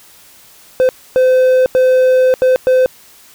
triangle tone bursts at uneven times, 513 Hz, C5, 34 cents flat, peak -5 dBFS, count 5, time 0.8-0.89 / 1.16-1.66 / 1.75-2.34 / 2.42-2.56 / 2.67-2.86 s, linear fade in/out 0 ms, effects white hiss -43 dBFS RMS until 3.34 s

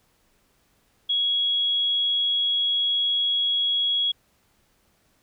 sine tone, 3327 Hz, G#7, 2 cents sharp, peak -20 dBFS, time 1.09-4.12 s, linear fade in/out 10 ms, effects pink hiss -65 dBFS RMS until 5.22 s

